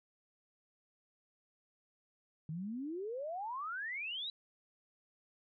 sine exponential sweep, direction up, 150 to 3991 Hz, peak -38 dBFS, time 2.49-4.3 s, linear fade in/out 2 ms, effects none

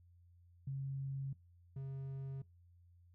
sine / triangle tone pair in turn, 136.1 / 135.32 Hz, C#3 / C#3, -31 / -41 cents, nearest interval unison, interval 10 cents, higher first, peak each -38 / -39 dBFS, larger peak first, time 0.67-1.33 / 1.76-2.42 s, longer neither, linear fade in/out 5 ms, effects noise-tail reverb RT60 0.2 s tail -21 dB re dry + added 87 Hz sine -62 dBFS peak until 3.14 s

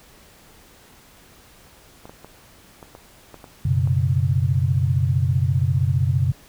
clicks, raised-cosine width 1 ms, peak -25 dBFS, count 8, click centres 2.055 / 2.095 / 2.246 / 2.828 / 2.951 / 3.343 / 3.442 / 3.874 s
sine chord, F# suspended fourth, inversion none, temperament equal, 92.5 / 123.47 / 138.59 Hz, F#2 / B2 / C#3, 0 / 0 / 0 cents, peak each -21 dBFS, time 3.65-6.32 s, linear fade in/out 5 ms
effects pink hiss -50 dBFS RMS until 6.48 s

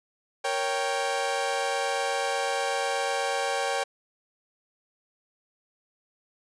sawtooth chord, G diminished, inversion first, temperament equal, 466.2 / 554.4 / 784 Hz, Bb4 / Db5 / G5, 0 / 0 / 0 cents, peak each -29 / -26 / -25 dBFS, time 0.44-3.84 s, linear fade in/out 10 ms, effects resampled to 22050 Hz

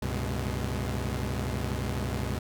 sawtooth tone cluster, 68 / 96.9 / 124 / 210.5 Hz, C#2 / G2 / B2 / G#3, -33 / -20 / +7 / +24 cents, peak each -29 / -31 / -30 / -35 dBFS, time 0.02-2.39 s, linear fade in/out 5 ms, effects none

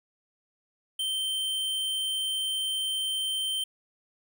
square tone, 3115 Hz, G7, 12 cents flat, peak -28 dBFS, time 0.99-3.64 s, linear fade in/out 5 ms, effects none

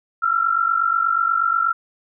sine tone pair together, 1331.7 / 1380 Hz, E6 / F6, +17 / -21 cents, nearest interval minor second, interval 62 cents, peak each -19 dBFS, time 0.22-1.73 s, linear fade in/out 10 ms, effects none

